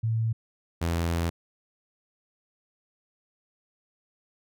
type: tone pair in turn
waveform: sine / sawtooth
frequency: 112.7 / 84.22 Hz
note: A2 / E2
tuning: +42 / +38 cents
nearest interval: perfect fourth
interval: 504 cents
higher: first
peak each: -23 / -21 dBFS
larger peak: second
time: 0.03-0.33 / 0.81-1.3 s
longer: second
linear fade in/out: 10 ms
effects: none